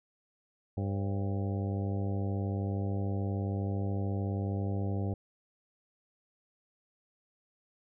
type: harmonic tone with a mistuned harmonic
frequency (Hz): 98.9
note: G2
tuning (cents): +16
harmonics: 1 / 2 / 3 / 4 / 5 / 6 / 7 / 8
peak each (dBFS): -31 / -37 / -41 / -43 / -45 / -47 / -48 / -49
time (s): 0.77-5.14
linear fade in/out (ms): 5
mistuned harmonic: 6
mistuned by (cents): -77
effects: none